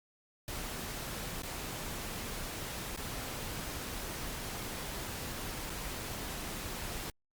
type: noise with dropouts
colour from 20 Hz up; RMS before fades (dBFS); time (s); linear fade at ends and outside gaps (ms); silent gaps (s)
pink; -40; 0.48-7.1; 1; 1.421-1.433 / 2.963-2.974 / 5.697-5.701
effects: Opus 48 kbps